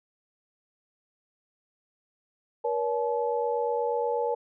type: tone cluster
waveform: sine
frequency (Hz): 476.7 / 565 / 859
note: A#4 / C#5 / A5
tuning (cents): +39 / +33 / -42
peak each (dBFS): -27 / -32 / -30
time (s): 2.64-4.35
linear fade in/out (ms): 10
effects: none